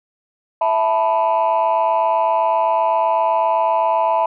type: chord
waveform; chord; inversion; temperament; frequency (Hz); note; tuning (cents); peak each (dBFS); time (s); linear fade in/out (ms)
sine; E suspended fourth; none; equal; 659.3 / 880 / 987.8; E5 / A5 / B5; 0 / 0 / 0; -17; 0.61-4.26; 5
effects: tanh soft clip ceiling -9 dBFS